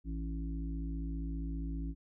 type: harmonic tone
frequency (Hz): 55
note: A1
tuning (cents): 0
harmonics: 1 / 3 / 5 / 6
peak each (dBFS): -36 / -43 / -43 / -52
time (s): 0.04-1.95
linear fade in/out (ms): 50
effects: none